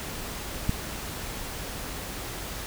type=click; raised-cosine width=5 ms; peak=-11 dBFS; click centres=0.694 s; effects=added 51 Hz sine -43 dBFS peak until 2.66 s + pink hiss -36 dBFS RMS until 2.66 s